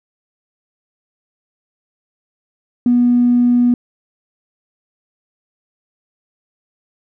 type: tone with tanh clipping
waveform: triangle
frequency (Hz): 243.4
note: B3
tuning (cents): -25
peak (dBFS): -9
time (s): 2.86-3.74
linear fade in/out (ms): 2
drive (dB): 4
effects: none